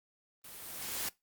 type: noise with level ramp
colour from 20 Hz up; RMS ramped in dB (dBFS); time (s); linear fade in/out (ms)
white; -50 to -35; 0.44-1.09; 5
effects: noise-tail reverb RT60 0.2 s tail -22 dB re dry + Opus 32 kbps